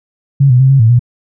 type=tone with pitch steps; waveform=sine; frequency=138.6 / 124.5 / 132.7 / 136.2 / 112.1 / 121.4 Hz; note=C#3 / B2 / C3 / C#3 / A2 / B2; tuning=0 / +14 / +25 / -30 / +33 / -29 cents; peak=-4 dBFS; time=0.4-0.994 s; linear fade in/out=10 ms; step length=99 ms; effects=none